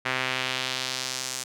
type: tone with band-pass filter sweep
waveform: sawtooth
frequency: 129.5 Hz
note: C3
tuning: 17 cents flat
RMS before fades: -30 dBFS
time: 0.05-1.44 s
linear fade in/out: 10 ms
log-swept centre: 2000 to 7400 Hz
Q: 1.4
effects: none